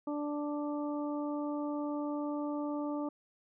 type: harmonic tone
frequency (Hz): 293.7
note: D4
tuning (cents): 0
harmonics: 1 / 2 / 3 / 4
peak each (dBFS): -34 / -40 / -44 / -46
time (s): 0.07-3.09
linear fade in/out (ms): 5
effects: none